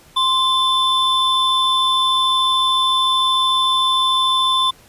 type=tone pair together; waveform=triangle; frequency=1046.5 / 3520 Hz; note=C6 / A7; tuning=0 / 0 cents; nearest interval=octave + major sixth; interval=2100 cents; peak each=-15 dBFS; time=0.16-4.71 s; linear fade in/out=10 ms; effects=pink hiss -48 dBFS RMS until 4.88 s + resampled to 32000 Hz

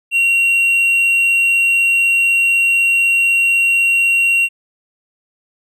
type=tone; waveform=triangle; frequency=2748 Hz; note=F7; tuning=29 cents flat; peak=-9 dBFS; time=0.11-4.49 s; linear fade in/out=50 ms; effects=none

